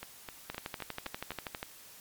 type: two click trains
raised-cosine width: 0.3 ms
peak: -24 / -20 dBFS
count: 6 / 15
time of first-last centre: 0.03-1.319 / 0.5-1.629 s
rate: 3.88 / 12.4 Hz
effects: white hiss -53 dBFS RMS until 2 s + MP3 96 kbps